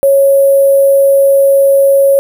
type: tone with sample-and-hold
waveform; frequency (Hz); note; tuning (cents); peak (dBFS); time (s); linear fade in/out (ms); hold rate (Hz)
sine; 551; C#5; -11; -4; 0.03-2.19; 0; 11025
effects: none